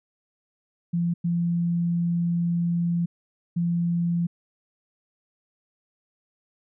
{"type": "tone bursts at uneven times", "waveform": "sine", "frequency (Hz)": 171.4, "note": "F3", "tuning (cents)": -32, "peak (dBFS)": -21, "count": 3, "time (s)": [[0.93, 1.14], [1.24, 3.06], [3.56, 4.27]], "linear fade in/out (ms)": 10, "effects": []}